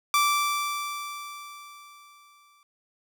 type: tone with exponential decay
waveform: sawtooth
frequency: 1168 Hz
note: D6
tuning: 10 cents flat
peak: -15 dBFS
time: 0.14-2.63 s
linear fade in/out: 1 ms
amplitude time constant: 540 ms
effects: none